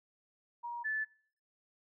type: tone pair in turn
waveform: sine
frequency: 950 / 1743.3 Hz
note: A#5 / A6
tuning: +33 / -17 cents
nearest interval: major seventh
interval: 1050 cents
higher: second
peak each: -37 / -32 dBFS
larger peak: second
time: 0.63-0.84 / 0.84-1.05 s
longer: neither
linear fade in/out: 20 ms
effects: noise-tail reverb RT60 0.5 s tail -21 dB re dry